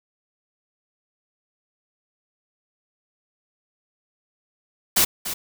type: noise with echo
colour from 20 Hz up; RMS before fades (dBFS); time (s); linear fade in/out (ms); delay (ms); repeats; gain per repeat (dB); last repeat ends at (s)
white; -17; 4.96-5.05; 10; 290; 1; -11; 5.34
effects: none